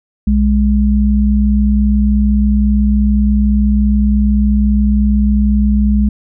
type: tone pair together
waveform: sine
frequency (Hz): 61.74 / 207.7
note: B1 / G#3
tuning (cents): 0 / 0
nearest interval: octave + major sixth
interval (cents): 2100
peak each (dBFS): -11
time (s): 0.27-6.09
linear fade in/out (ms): 5
effects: none